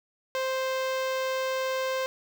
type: tone with notch filter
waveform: sawtooth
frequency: 523.3 Hz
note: C5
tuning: in tune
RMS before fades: -29 dBFS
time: 0.35-2.06 s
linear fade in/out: 0 ms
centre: 10000 Hz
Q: 0.78
effects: none